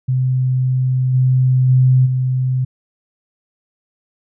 sine tone with level steps, 128.7 Hz, C3, 28 cents flat, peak -13 / -10 / -8 / -14 dBFS, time 0.08-2.65 s, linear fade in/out 10 ms, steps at 1.13 / 1.68 / 2.05 s, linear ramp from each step 20 ms, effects none

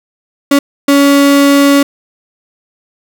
35% pulse tone bursts at uneven times, 281.5 Hz, C#4, 27 cents sharp, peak -3 dBFS, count 2, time 0.51-0.59 / 0.88-1.83 s, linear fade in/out 5 ms, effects none

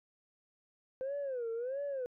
sine tone with vibrato, 510 Hz, C5, 44 cents flat, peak -33 dBFS, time 1.01-2.06 s, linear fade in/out 0 ms, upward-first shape sine, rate 1.5 Hz, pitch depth 200 cents each way, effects tanh soft clip ceiling -32 dBFS

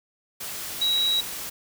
sine tone in noise, 3867 Hz, B7, 37 cents flat, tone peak -20 dBFS, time 0.81-1.21 s, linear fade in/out 10 ms, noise white, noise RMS -34 dBFS, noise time 0.4-1.5 s, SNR +11 dB, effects none

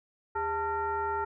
sine tone with frequency modulation, 890 Hz, A5, 20 cents sharp, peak -28 dBFS, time 0.35-1.25 s, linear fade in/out 10 ms, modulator 485 Hz, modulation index 1.1, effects none

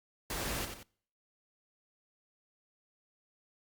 pink noise with echo, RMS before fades -37 dBFS, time 0.3-0.65 s, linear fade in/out 2 ms, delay 90 ms, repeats 2, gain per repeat -7 dB, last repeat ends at 0.83 s, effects noise-tail reverb RT60 0.6 s tail -26 dB re dry + Opus 48 kbps

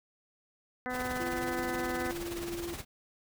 harmonic tone, 251.4 Hz, B3, 31 cents sharp, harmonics 1 / 2 / 3 / 4 / 5 / 6 / 7 / 8, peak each -39 / -39 / -39 / -45 / -44 / -42 / -43 / -44 dBFS, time 0.86-2.11 s, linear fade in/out 0 ms
pink noise with tremolo, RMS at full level -39 dBFS, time 0.89-2.85 s, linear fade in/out 50 ms, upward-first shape sine, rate 19 Hz, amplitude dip 60%
sine tone, 343.3 Hz, F4, 30 cents flat, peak -36 dBFS, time 1.2-2.74 s, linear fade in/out 0 ms
effects none

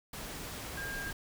sine tone in noise, 1611 Hz, G6, 47 cents sharp, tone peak -38 dBFS, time 0.77-1.11 s, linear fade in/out 5 ms, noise pink, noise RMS -42 dBFS, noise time 0.13-1.13 s, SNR +1 dB, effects none

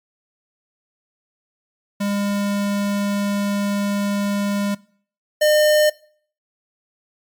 square tone pair in turn, 202.2 / 605.9 Hz, G#3 / D#5, -46 / -46 cents, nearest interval octave + perfect fifth, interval 1900 cents, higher second, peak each -20 / -13 dBFS, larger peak second, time 2-4.75 / 5.41-5.9 s, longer first, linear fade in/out 10 ms, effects noise-tail reverb RT60 0.5 s tail -21 dB re dry + MP3 96 kbps

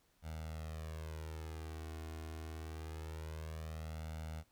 sawtooth tone with flanger, 79.1 Hz, D#2, 29 cents sharp, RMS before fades -45 dBFS, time 0.22-4.44 s, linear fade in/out 50 ms, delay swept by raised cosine 1.4 to 2.8 ms, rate 0.25 Hz, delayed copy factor +0.8, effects pink hiss -74 dBFS RMS until 4.51 s

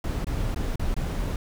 brown noise with dropouts, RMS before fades -27 dBFS, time 0.04-1.36 s, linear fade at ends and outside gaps 2 ms, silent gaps 0.245-0.268 / 0.546-0.56 / 0.758-0.795 / 0.943-0.965 s, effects none

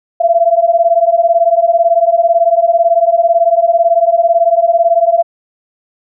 sine beating tone pair, 668 / 686 Hz, E5 / F5, +23 / -31 cents, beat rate 18 Hz, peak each -10 dBFS, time 0.2-5.23 s, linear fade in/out 10 ms, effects none

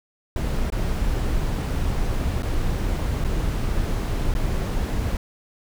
brown noise with dropouts, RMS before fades -23 dBFS, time 0.36-5.17 s, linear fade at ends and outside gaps 2 ms, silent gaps 0.702-0.722 / 2.423-2.43 / 3.242-3.246 / 4.34-4.35 s, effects none

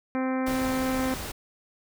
harmonic tone, 260.1 Hz, C4, 10 cents flat, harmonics 1 / 2 / 3 / 4 / 5 / 6 / 7 / 8 / 9, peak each -26 / -32 / -36 / -38 / -40 / -42 / -43 / -44 / -45 dBFS, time 0.15-1.14 s, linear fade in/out 0 ms
pink noise, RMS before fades -35 dBFS, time 0.46-1.32 s, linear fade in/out 10 ms
effects none

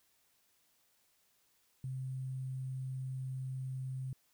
sine tone with sample-and-hold, 130.81 Hz, C3, in tune, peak -37 dBFS, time 1.84-4.13 s, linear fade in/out 2 ms, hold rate 8820 Hz, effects white hiss -73 dBFS RMS until 4.33 s

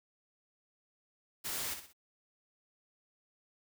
white noise with echo, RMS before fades -38 dBFS, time 1.44-1.75 s, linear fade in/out 20 ms, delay 61 ms, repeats 3, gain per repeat -8 dB, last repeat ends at 1.933 s, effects none

